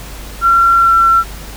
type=tone with pitch glide; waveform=sine; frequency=1366 to 1351.9 Hz; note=F6 to E6; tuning=-39 to +43 cents; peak=-6 dBFS; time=0.41-1.24 s; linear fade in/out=50 ms; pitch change=-18 cents; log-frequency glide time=0.79-0.92 s; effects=added 50 Hz sine -28 dBFS peak until 1.56 s + pink hiss -32 dBFS RMS until 1.56 s